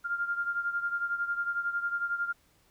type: beating tone pair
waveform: sine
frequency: 1396.9 / 1407.9 Hz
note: F6 / F6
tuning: 0 / +14 cents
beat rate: 11 Hz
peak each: -30 / -35 dBFS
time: 0.04-2.33 s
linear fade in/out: 20 ms
effects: pink hiss -66 dBFS RMS until 2.7 s